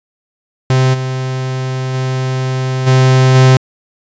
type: tone with level steps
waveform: 45% pulse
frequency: 130.1 Hz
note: C3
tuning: 9 cents flat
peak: -8 / -16 / -14 / -6 / -4 dBFS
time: 0.7-3.57 s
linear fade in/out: 2 ms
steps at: 0.93 / 1.93 / 2.86 / 3.34 s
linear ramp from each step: 20 ms
effects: resampled to 16000 Hz

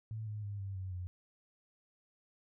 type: tone with pitch steps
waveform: sine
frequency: 110 / 105.76 / 101.69 / 97.77 / 94.01 / 90.39 Hz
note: A2 / G#2 / G#2 / G2 / F#2 / F#2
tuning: 0 / +32 / -36 / -4 / +28 / -40 cents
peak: -38 dBFS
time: 0.11-1.07 s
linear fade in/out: 0 ms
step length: 160 ms
effects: none

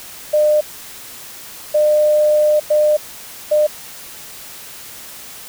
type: tone bursts at uneven times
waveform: sine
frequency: 603 Hz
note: D5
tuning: 46 cents sharp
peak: -10 dBFS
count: 4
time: 0.33-0.61 / 1.74-2.6 / 2.7-2.97 / 3.51-3.67 s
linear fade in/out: 10 ms
effects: white hiss -35 dBFS RMS until 5.48 s

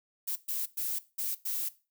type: noise bursts at uneven times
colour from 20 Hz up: violet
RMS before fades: -33 dBFS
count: 5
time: 0.27-0.36 / 0.48-0.66 / 0.77-0.99 / 1.18-1.35 / 1.45-1.69 s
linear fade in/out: 10 ms
effects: noise-tail reverb RT60 0.3 s tail -17 dB re dry

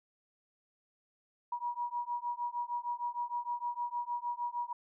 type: beating tone pair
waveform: sine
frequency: 958 / 964.5 Hz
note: A#5 / B5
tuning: +47 / -41 cents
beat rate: 6.5 Hz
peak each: -37 / -37 dBFS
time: 1.52-4.73 s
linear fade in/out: 5 ms
effects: none

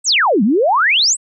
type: exponential two-way sweep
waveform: sine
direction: down then up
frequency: 8680 to 187.8 to 8680 Hz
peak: -10 dBFS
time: 0.04-1.17 s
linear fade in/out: 50 ms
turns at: 0.43 s
effects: none

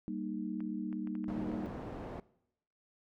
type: chord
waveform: sine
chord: Eb major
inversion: first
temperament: equal with one note detuned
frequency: 196 / 233.1 / 308.4 Hz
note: G3 / Bb3 / Eb4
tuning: 0 / 0 / -15 cents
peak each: -40 dBFS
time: 0.08-1.66 s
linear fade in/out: 0 ms
type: clicks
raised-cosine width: 0.5 ms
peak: -38 dBFS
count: 10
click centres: 0.605 / 0.928 / 1.073 / 1.153 / 1.242 / 1.302 / 1.517 / 1.646 / 1.698 / 2.041 s
type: low-pass noise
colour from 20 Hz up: white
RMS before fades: -43 dBFS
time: 1.28-2.2 s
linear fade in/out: 2 ms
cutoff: 520 Hz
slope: 12 dB/octave
effects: noise-tail reverb RT60 0.8 s tail -21 dB re dry

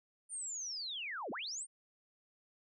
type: linear two-way sweep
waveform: sine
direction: down then up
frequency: 9150 to 188.5 to 9150 Hz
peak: -39 dBFS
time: 0.29-1.67 s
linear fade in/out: 50 ms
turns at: 1.31 s
effects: none

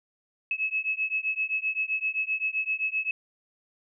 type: beating tone pair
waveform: sine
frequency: 2580 / 2587.7 Hz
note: E7 / E7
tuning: -38 / -33 cents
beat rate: 7.7 Hz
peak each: -29 dBFS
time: 0.51-3.11 s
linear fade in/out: 2 ms
effects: none

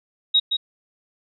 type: tone with echo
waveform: sine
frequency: 3796 Hz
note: A#7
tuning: 31 cents sharp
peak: -13 dBFS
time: 0.34-0.4 s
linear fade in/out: 10 ms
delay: 170 ms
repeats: 1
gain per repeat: -6 dB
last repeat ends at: 0.57 s
effects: none

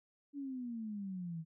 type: exponential sweep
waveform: sine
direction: down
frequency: 290 to 158 Hz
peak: -39 dBFS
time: 0.33-1.45 s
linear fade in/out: 50 ms
effects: none

